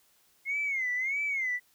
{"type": "tone with vibrato", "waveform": "sine", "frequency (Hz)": 2135, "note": "C7", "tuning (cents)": 34, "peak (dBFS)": -27, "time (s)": [0.45, 1.6], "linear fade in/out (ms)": 50, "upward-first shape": "sine", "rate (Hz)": 1.6, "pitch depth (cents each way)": 140, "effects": ["tanh soft clip ceiling -23 dBFS", "white hiss -66 dBFS RMS until 1.74 s"]}